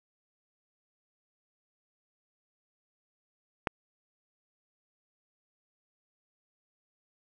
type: click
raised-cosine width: 0.5 ms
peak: -12 dBFS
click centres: 3.672 s
effects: none